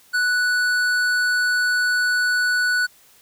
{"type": "tone with tanh clipping", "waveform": "triangle", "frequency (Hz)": 1480, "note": "F#6", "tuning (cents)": 0, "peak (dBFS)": -19, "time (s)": [0.13, 2.87], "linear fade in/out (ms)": 20, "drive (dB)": 17, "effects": ["white hiss -53 dBFS RMS until 3.21 s"]}